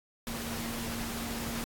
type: tone in noise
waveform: sine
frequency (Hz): 231.7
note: A#3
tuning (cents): -10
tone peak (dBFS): -38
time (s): 0.27-1.64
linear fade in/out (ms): 0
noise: pink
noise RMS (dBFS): -38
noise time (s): 0.27-1.64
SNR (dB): -3
effects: AAC 64 kbps